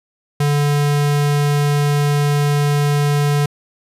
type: tone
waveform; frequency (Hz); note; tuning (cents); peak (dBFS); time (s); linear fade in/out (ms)
square; 145.3; D3; -18; -14; 0.4-3.46; 5
effects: resampled to 32000 Hz